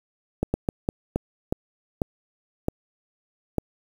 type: slowing click train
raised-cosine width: 2 ms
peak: -9 dBFS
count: 9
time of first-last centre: 0.43-3.583 s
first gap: 110 ms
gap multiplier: 1.35
effects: 7-bit